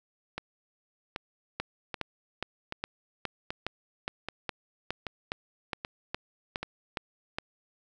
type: two click trains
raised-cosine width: 0.3 ms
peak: -18 / -15 dBFS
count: 9 / 15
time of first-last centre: 0.38-6.63 / 1.6-7.385 s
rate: 1.28 / 2.42 Hz
effects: none